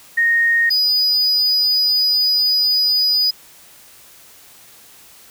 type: tone pair in turn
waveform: sine / triangle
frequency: 1857 / 4948 Hz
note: A#6 / D#8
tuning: -7 / -10 cents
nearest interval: octave + perfect fourth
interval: 1697 cents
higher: second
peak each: -12 dBFS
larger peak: neither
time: 0.17-0.7 / 0.7-3.31 s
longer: second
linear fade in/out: 10 ms
effects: white hiss -45 dBFS RMS until 5.3 s